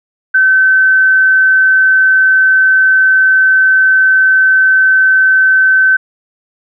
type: tone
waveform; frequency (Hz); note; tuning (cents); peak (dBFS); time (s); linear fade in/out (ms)
sine; 1533; G6; -39; -5; 0.34-5.97; 10
effects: none